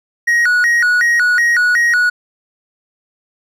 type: tone with vibrato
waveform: triangle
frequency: 1661.2 Hz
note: G#6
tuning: in tune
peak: -8 dBFS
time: 0.27-2.1 s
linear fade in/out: 10 ms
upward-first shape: square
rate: 2.7 Hz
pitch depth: 220 cents each way
effects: none